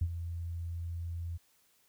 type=tone with ADSR envelope; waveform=sine; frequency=84.8 Hz; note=E2; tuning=50 cents sharp; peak=-24 dBFS; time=0.01-1.38 s; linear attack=8 ms; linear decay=59 ms; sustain=-11 dB; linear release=21 ms; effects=tanh soft clip ceiling -22 dBFS + white hiss -69 dBFS RMS until 1.88 s